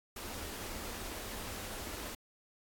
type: band-stop noise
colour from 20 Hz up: pink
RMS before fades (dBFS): -43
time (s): 0.16-2.15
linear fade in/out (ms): 5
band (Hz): 110 to 180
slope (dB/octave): 96
effects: AAC 64 kbps